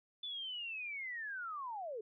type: linear sweep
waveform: sine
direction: down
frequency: 3506 to 407.6 Hz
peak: -40 dBFS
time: 0.23-2.01 s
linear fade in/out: 5 ms
effects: none